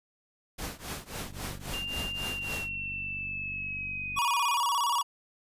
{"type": "noise with tremolo", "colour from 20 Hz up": "pink", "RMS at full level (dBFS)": -35, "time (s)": [0.58, 2.69], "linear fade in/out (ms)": 10, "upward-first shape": "triangle", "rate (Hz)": 3.7, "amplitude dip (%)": 95}
{"type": "click train", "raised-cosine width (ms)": 5, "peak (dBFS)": -34, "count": 147, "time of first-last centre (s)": [1.16, 4.183], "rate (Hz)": 48.3}
{"type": "tone with pitch glide", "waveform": "sine", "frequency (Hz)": [2794, 2461], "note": ["F7", "D#7"], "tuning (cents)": [0, -20], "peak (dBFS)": -33, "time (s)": [1.73, 4.57], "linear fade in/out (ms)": 10, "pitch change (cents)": -220, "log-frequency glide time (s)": [2.27, 4.36]}
{"type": "tone with vibrato", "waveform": "square", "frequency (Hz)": 1036, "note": "C6", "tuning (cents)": -17, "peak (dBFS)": -26, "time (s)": [4.16, 5.03], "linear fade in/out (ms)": 20, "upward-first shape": "square", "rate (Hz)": 17, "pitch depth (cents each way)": 140}
{"effects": ["resampled to 32000 Hz"]}